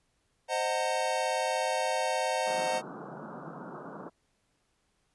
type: chord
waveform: square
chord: C half-diminished seventh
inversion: none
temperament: equal with one note detuned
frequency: 523.3 / 622.3 / 740 / 908.9 Hz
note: C5 / Eb5 / Gb5 / Bb5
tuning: 0 / 0 / 0 / -44 cents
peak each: -34 dBFS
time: 0.48-2.82 s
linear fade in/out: 50 ms
type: band-pass noise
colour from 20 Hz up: pink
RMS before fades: -43 dBFS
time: 2.46-4.1 s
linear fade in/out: 20 ms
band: 140 to 1500 Hz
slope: 96 dB/octave
effects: pink hiss -74 dBFS RMS until 5.14 s + resampled to 24000 Hz